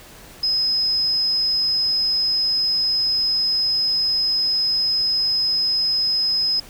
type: tone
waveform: sine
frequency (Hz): 5080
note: D#8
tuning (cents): +35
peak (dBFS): -17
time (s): 0.43-6.6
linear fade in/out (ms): 5
effects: pink hiss -43 dBFS RMS until 6.69 s